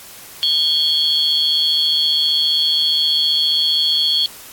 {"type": "tone cluster", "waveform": "sine", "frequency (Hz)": [3217, 3372, 4392], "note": ["G7", "G#7", "C#8"], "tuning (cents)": [44, 26, -17], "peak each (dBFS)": -18, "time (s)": [0.43, 4.26], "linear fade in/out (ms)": 0, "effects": ["white hiss -38 dBFS RMS until 4.52 s", "AAC 64 kbps"]}